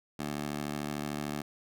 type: tone with high-pass filter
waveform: 15% pulse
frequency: 73.42 Hz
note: D2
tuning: in tune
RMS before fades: -36 dBFS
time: 0.19-1.42 s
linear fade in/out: 5 ms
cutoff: 210 Hz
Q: 0.86
effects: none